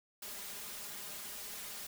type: noise with comb filter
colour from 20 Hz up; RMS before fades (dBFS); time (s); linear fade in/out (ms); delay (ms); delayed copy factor
white; -45; 0.22-1.87; 5; 4.9; +0.85
effects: none